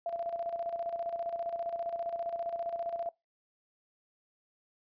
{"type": "tone with tremolo", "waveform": "sine", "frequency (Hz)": 680, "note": "F5", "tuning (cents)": -46, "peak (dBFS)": -31, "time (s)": [0.06, 3.09], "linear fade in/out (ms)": 2, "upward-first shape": "square", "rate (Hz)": 15, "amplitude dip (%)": 60, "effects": ["noise-tail reverb RT60 0.2 s tail -22 dB re dry", "resampled to 11025 Hz"]}